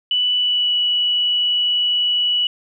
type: tone with pitch glide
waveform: sine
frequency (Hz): 2970 to 2944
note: F#7 to F#7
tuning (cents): +6 to -9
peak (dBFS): -15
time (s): 0.11-2.47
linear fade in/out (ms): 2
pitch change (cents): -15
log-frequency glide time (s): 0.35-0.74
effects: none